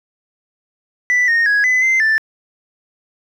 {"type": "tone with pitch steps", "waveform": "sine", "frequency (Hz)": [1979, 1849, 1664, 2012, 2075, 1766], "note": ["B6", "A#6", "G#6", "B6", "C7", "A6"], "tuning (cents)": [3, -15, 3, 32, -15, 6], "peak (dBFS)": -9, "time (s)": [1.1, 2.18], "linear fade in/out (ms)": 0, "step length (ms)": 180, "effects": ["tanh soft clip ceiling -10 dBFS", "8-bit"]}